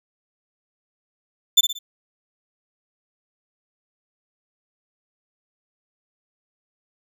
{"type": "tone with echo", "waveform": "35% pulse", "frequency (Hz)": 3535, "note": "A7", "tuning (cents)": 7, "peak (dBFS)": -7, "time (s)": [1.57, 1.61], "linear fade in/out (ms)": 10, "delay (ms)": 60, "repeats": 3, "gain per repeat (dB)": -8, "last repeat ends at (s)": 1.79, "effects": []}